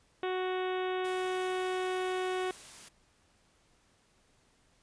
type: harmonic tone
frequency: 370 Hz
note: F#4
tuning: in tune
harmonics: 1 / 2 / 3 / 4 / 5 / 6 / 7 / 8 / 9 / 10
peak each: -32 / -38 / -42 / -44 / -46 / -48 / -49 / -50 / -51 / -52 dBFS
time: 0.23-2.51 s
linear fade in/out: 2 ms
type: noise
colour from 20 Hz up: white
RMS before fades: -50 dBFS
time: 1.04-2.89 s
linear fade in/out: 10 ms
effects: pink hiss -68 dBFS RMS until 4.82 s + resampled to 22050 Hz